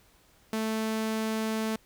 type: tone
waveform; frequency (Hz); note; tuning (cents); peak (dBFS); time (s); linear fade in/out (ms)
sawtooth; 220; A3; 0; -24; 0.53-1.76; 2
effects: pink hiss -62 dBFS RMS until 1.85 s